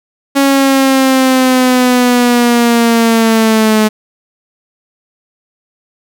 sawtooth linear sweep, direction down, 277.2 to 214.2 Hz, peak -3 dBFS, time 0.35-3.89 s, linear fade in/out 20 ms, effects none

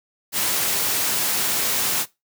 white noise, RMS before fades -22 dBFS, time 0.32-2.06 s, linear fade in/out 50 ms, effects noise-tail reverb RT60 0.2 s tail -19 dB re dry + high-pass 100 Hz 12 dB/octave

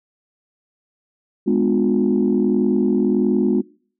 sine chord, G# diminished seventh, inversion none, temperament just, 207.7 / 249.2 / 299 / 358.8 Hz, G#3 / B3 / D4 / F4, 0 / +16 / +31 / +47 cents, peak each -18 / -19 / -22 / -19 dBFS, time 1.46-3.62 s, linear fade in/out 20 ms, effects noise-tail reverb RT60 0.5 s tail -25 dB re dry + tanh soft clip ceiling -7 dBFS

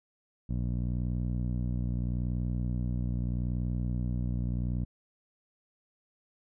15% pulse tone with low-pass filter, 60.8 Hz, B1, 26 cents flat, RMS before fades -31 dBFS, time 0.49-4.85 s, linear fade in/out 10 ms, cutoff 220 Hz, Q 0.75, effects none

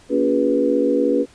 sine tone cluster, 234.8 / 282.3 / 356 / 411.9 / 488.7 Hz, A#3 / C#4 / F4 / G#4 / B4, +13 / +32 / +33 / -14 / -18 cents, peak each -26 / -19 / -24 / -23 / -19 dBFS, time 0.09-1.26 s, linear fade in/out 50 ms, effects pink hiss -50 dBFS RMS until 1.34 s + resampled to 22050 Hz

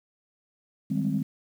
sine chord, Ab major seventh, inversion second, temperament equal, 155.56 / 196 / 207.7 / 261.6 Hz, Eb3 / G3 / Ab3 / C4, 0 / 0 / 0 / 0 cents, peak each -29 dBFS, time 0.9-1.23 s, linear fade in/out 10 ms, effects tanh soft clip ceiling -15 dBFS + 9-bit

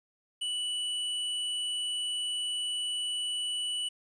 square tone, 2960 Hz, F#7, in tune, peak -31 dBFS, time 0.41-3.89 s, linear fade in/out 10 ms, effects resampled to 22050 Hz + 11-bit

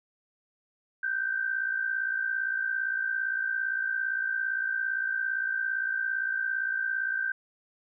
sine tone pair together, 1510.4 / 1568 Hz, F#6 / G6, +35 / 0 cents, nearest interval minor second, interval 65 cents, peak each -33 / -28 dBFS, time 1.03-7.32 s, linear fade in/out 5 ms, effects none

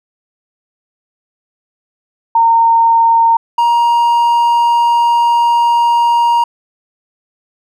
sine / triangle tone pair in turn, 918 / 942.7 Hz, A#5 / A#5, -27 / +19 cents, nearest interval unison, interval 46 cents, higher second, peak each -6 dBFS, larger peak neither, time 2.35-3.37 / 3.58-6.44 s, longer second, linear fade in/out 5 ms, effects none

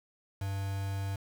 triangle tone with quantisation, 98 Hz, G2, in tune, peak -30 dBFS, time 0.41-1.16 s, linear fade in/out 5 ms, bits 7, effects none

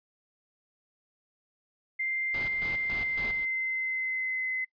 sine tone with pitch glide, 2093 to 2043 Hz, C7 to C7, 0 to -42 cents, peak -28 dBFS, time 1.99-4.65 s, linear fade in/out 10 ms, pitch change -42 cents, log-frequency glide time 2.8-4.48 s
pink noise with tremolo, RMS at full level -40 dBFS, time 2.34-3.45 s, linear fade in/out 2 ms, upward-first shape square, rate 3.6 Hz, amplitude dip 70%
effects noise-tail reverb RT60 0.1 s tail -24 dB re dry + resampled to 11025 Hz

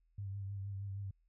sine tone with vibrato, 98.8 Hz, G2, 14 cents sharp, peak -39 dBFS, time 0.18-1.11 s, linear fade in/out 5 ms, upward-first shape triangle, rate 6.4 Hz, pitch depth 44 cents each way, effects added 41 Hz sine -70 dBFS peak until 1.28 s

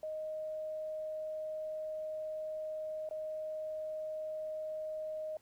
sine tone with dropouts, 622.3 Hz, D#5, in tune, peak -37 dBFS, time 0.03-5.37 s, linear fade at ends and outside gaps 2 ms, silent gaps 3.09-3.11 s, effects pink hiss -69 dBFS RMS until 5.41 s

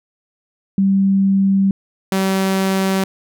sine / sawtooth tone pair in turn, 194.8 / 191.67 Hz, G3 / G3, -11 / -39 cents, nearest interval unison, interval 28 cents, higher first, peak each -11 dBFS, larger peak neither, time 0.78-1.71 / 2.12-3.04 s, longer first, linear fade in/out 2 ms, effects none

